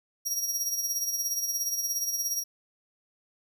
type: tone with tremolo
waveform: sawtooth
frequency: 5660 Hz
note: F8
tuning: 22 cents sharp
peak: -23 dBFS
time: 0.25-2.44 s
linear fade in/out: 20 ms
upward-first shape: sine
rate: 17 Hz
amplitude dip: 55%
effects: none